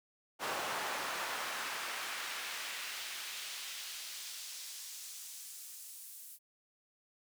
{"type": "noise with high-pass filter sweep", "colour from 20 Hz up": "brown", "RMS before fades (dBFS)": -42, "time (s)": [0.39, 6.39], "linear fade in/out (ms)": 50, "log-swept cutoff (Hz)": [750, 11000], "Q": 0.93, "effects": []}